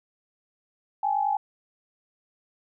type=tone pair together; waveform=sine; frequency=800 / 850.2 Hz; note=G5 / G#5; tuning=+35 / +40 cents; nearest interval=minor second; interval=105 cents; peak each=-25 dBFS; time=1.03-1.37 s; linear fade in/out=5 ms; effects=none